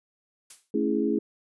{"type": "noise with exponential decay", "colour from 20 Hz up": "blue", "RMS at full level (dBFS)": -39, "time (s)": [0.5, 0.71], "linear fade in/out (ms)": 5, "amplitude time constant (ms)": 44}
{"type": "chord", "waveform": "sine", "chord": "A major seventh", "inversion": "none", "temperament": "equal", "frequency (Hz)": [220, 277.2, 329.6, 415.3], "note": ["A3", "C#4", "E4", "G#4"], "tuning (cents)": [0, 0, 0, 0], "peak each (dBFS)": -28, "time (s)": [0.74, 1.19], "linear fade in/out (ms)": 5}
{"effects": ["resampled to 24000 Hz"]}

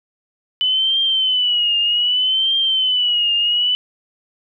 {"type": "tone with vibrato", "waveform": "sine", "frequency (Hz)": 2994, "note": "F#7", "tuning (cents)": 20, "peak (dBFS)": -14, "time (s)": [0.61, 3.75], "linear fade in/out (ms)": 0, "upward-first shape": "triangle", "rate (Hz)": 0.64, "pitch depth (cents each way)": 110, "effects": []}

